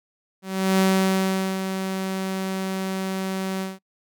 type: tone with ADSR envelope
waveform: sawtooth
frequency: 190.3 Hz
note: F#3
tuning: 49 cents sharp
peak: -12 dBFS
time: 0.42-3.79 s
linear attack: 370 ms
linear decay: 790 ms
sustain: -9 dB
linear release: 180 ms
effects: noise-tail reverb RT60 0.1 s tail -25 dB re dry